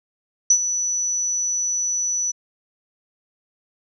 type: tone with ADSR envelope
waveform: sine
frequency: 5940 Hz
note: F#8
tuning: 6 cents sharp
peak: -9 dBFS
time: 0.5-2.32 s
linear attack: 5 ms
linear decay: 72 ms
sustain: -11 dB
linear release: 17 ms
effects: none